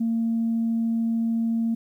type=tone; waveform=sine; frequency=228.4 Hz; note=A#3; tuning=35 cents flat; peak=-20 dBFS; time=0-1.75 s; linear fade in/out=10 ms; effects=tanh soft clip ceiling -17 dBFS + 10-bit